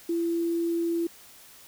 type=tone with quantisation; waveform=sine; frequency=337.3 Hz; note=E4; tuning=40 cents sharp; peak=-24 dBFS; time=0.09-1.07 s; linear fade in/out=5 ms; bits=8; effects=white hiss -51 dBFS RMS until 1.67 s